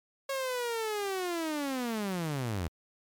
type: linear sweep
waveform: sawtooth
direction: down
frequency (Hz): 550 to 76.4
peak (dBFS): -27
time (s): 0.29-2.68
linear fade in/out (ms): 5
effects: MP3 96 kbps